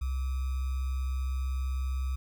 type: tone with sample-and-hold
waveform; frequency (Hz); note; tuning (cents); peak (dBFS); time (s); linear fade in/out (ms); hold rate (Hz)
sine; 65.41; C2; 0; -28; 0.01-2.16; 10; 1225
effects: none